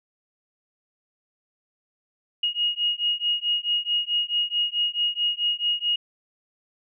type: beating tone pair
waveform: sine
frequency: 2873 / 2877.6 Hz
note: F7 / F#7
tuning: +48 / -49 cents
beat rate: 4.6 Hz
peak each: -25 dBFS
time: 2.43-5.96 s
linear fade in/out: 5 ms
effects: none